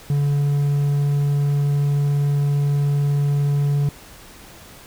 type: tone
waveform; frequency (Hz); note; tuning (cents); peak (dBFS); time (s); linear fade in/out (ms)
triangle; 143.3; D3; -42; -14; 0.1-3.89; 2
effects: pink hiss -43 dBFS RMS until 4.86 s